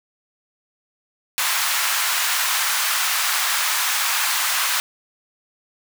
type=high-pass noise; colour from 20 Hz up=pink; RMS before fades=-21 dBFS; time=1.38-4.8 s; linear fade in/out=0 ms; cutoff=1000 Hz; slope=24 dB/octave; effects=none